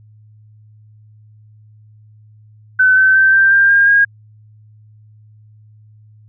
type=tone with pitch steps; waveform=sine; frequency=1516 / 1534.5 / 1553.2 / 1572.2 / 1591.4 / 1610.8 / 1630.4 Hz; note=F#6 / G6 / G6 / G6 / G6 / G6 / G#6; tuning=+42 / -37 / -16 / +5 / +26 / +47 / -32 cents; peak=-7 dBFS; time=2.79-4.05 s; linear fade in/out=10 ms; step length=180 ms; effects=added 107 Hz sine -42 dBFS peak until 6.28 s